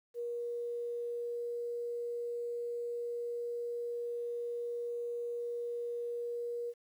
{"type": "tone", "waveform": "sine", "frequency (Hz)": 475.9, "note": "A#4", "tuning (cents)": 36, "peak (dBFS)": -35, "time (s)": [0.14, 6.74], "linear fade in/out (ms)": 50, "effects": ["11-bit"]}